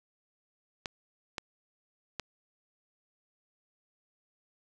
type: clicks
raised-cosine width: 0.2 ms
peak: -17 dBFS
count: 3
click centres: 0.858 / 1.382 / 2.197 s
effects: none